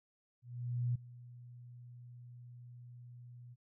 sine tone with ADSR envelope, 121.7 Hz, B2, 25 cents flat, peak -30 dBFS, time 0.42-3.56 s, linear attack 530 ms, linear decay 9 ms, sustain -20 dB, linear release 35 ms, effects none

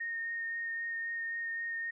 sine tone with vibrato, 1844 Hz, A#6, 19 cents flat, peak -34 dBFS, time 0-1.91 s, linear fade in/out 10 ms, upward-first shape sine, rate 3.8 Hz, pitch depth 11 cents each way, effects none

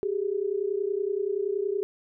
sine tone pair together, 385.7 / 416.3 Hz, G4 / G#4, -28 / +4 cents, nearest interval minor second, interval 132 cents, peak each -28 dBFS, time 0.03-1.83 s, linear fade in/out 0 ms, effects none

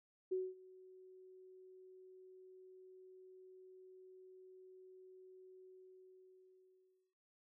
sine tone with ADSR envelope, 372.5 Hz, F#4, 12 cents sharp, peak -34 dBFS, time 0.31-7.15 s, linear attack 13 ms, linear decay 220 ms, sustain -23 dB, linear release 1500 ms, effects none

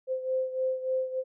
sine beating tone pair, 518 / 521.4 Hz, C5 / C5, -17 / -6 cents, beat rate 3.4 Hz, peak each -28 / -33 dBFS, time 0.07-1.24 s, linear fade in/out 50 ms, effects none

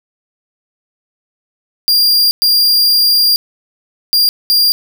45% pulse tone bursts at uneven times, 4788 Hz, D8, 33 cents sharp, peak -7 dBFS, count 4, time 1.88-2.31 / 2.42-3.36 / 4.13-4.29 / 4.5-4.72 s, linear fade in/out 0 ms, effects none

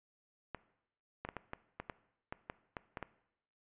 clicks, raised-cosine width 0.5 ms, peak -25 dBFS, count 12, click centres 0.547 / 1.25 / 1.289 / 1.367 / 1.534 / 1.8 / 1.898 / 2.325 / 2.499 / 2.768 / 2.972 / 3.027 s, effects noise-tail reverb RT60 0.8 s tail -18 dB re dry + resampled to 8000 Hz

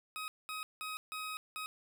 20% pulse tone bursts at uneven times, 1263 Hz, D#6, 26 cents sharp, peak -34 dBFS, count 5, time 0.16-0.28 / 0.49-0.63 / 0.81-0.97 / 1.12-1.37 / 1.56-1.66 s, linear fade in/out 0 ms, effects none

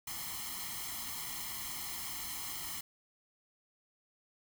white noise with comb filter, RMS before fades -41 dBFS, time 0.07-2.81 s, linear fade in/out 5 ms, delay 0.96 ms, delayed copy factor +0.9, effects none

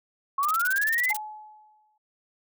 sine linear sweep, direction up, 1080 to 2100 Hz, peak -22 dBFS, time 0.38-1.13 s, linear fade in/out 5 ms
blue noise bursts, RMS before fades -32 dBFS, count 14, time 0.43-1.167 s, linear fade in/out 0 ms, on 22 ms, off 33 ms
sine tone with exponential decay, 854 Hz, G#5, 48 cents sharp, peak -28 dBFS, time 1.1-1.98 s, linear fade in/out 5 ms, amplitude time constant 190 ms
effects none

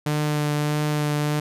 sawtooth tone with vibrato, 149.2 Hz, D3, 28 cents sharp, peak -17 dBFS, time 0.06-1.4 s, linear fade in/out 5 ms, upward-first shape triangle, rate 1.6 Hz, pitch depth 15 cents each way, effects resampled to 32000 Hz

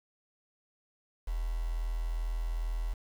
sine tone with quantisation, 41.2 Hz, E1, in tune, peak -30 dBFS, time 1.27-2.94 s, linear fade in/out 10 ms, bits 8, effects none

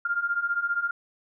sine beating tone pair, 1391 / 1406 Hz, F6 / F6, -7 / +11 cents, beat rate 15 Hz, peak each -29 / -26 dBFS, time 0.05-0.91 s, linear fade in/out 5 ms, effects none

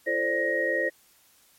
sine tone cluster, 340 / 440.1 / 527 / 589 / 1879 Hz, F4 / A4 / C5 / D5 / A#6, -46 / 0 / +12 / +5 / +13 cents, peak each -33 / -34 / -28 / -32 / -26 dBFS, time 0.06-0.9 s, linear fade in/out 20 ms, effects white hiss -60 dBFS RMS until 1.58 s + MP3 64 kbps

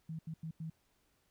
sine tone bursts at uneven times, 160.7 Hz, E3, 44 cents flat, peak -39 dBFS, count 4, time 0.09-0.19 / 0.27-0.34 / 0.43-0.51 / 0.6-0.7 s, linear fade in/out 5 ms, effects pink hiss -75 dBFS RMS until 1.3 s

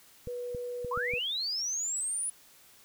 sine tone, 488.7 Hz, B4, 18 cents flat, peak -34 dBFS, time 0.27-1.19 s, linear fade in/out 10 ms
clicks, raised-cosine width 5 ms, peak -29 dBFS, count 5, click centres 0.273 / 0.548 / 0.847 / 0.975 / 1.137 s
sine linear sweep, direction up, 944 to 9956 Hz, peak -30 dBFS, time 0.91-2.3 s, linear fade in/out 5 ms
effects white hiss -58 dBFS RMS until 2.84 s

